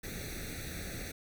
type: noise with comb filter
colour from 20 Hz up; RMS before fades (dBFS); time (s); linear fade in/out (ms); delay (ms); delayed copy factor
pink; -41; 0.03-1.12; 10; 0.49; +0.95
effects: none